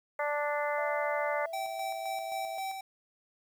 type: harmonic tone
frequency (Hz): 293.4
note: D4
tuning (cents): -2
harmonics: 2 / 3 / 4 / 5 / 6 / 7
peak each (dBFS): -32 / -35 / -38 / -40 / -41 / -38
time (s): 0.19-1.46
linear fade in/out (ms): 5
type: tone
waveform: sine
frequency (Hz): 660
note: E5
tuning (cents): +2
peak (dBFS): -38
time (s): 0.78-2.58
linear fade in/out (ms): 2
type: tone with tremolo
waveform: square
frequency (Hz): 772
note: G5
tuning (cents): -27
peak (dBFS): -34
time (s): 1.53-2.81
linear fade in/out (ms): 5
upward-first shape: square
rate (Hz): 3.8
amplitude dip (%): 40
effects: 10-bit